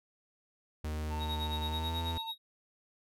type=tone with pitch glide; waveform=45% pulse; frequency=76.9 to 82.9 Hz; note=D#2 to E2; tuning=-20 to +10 cents; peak=-34 dBFS; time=0.84-2.18 s; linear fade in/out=5 ms; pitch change=+130 cents; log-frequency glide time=1.65-1.98 s
type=tone; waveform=triangle; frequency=898 Hz; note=A5; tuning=35 cents sharp; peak=-38 dBFS; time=1.1-2.32 s; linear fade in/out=20 ms
type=tone with tremolo; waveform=triangle; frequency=3786 Hz; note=A#7; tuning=26 cents sharp; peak=-34 dBFS; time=1.19-2.38 s; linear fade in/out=50 ms; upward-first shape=sine; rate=9.2 Hz; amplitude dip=85%
effects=none